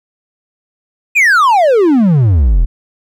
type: exponential sweep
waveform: triangle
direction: down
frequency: 2562 to 36 Hz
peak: -4 dBFS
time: 1.15-2.66 s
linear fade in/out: 20 ms
effects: none